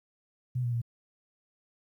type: tone with pitch steps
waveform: sine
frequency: 125.4 / 120.4 / 117.7 Hz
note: B2 / B2 / A#2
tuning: +27 / -44 / +17 cents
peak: -27 dBFS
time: 0.55-0.817 s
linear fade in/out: 10 ms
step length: 89 ms
effects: 11-bit